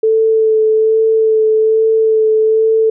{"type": "tone with vibrato", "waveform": "sine", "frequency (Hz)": 440, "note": "A4", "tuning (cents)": 0, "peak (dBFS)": -8, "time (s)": [0.03, 2.9], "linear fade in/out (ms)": 5, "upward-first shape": "sine", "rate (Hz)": 1.2, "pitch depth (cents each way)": 15, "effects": []}